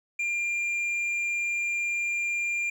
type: tone with hard clipping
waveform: sine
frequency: 2394 Hz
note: D7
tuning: 33 cents sharp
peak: -27 dBFS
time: 0.19-2.7 s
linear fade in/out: 5 ms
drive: 4 dB
effects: none